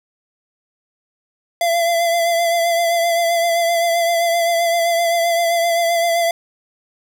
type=tone with vibrato; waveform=square; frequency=679 Hz; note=F5; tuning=49 cents flat; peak=-15 dBFS; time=1.61-6.31 s; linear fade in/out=2 ms; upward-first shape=triangle; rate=7.7 Hz; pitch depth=37 cents each way; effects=none